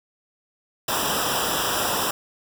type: noise with comb filter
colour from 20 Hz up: pink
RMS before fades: -24 dBFS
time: 0.88-2.11 s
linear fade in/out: 5 ms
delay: 0.46 ms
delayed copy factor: -0.95
effects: none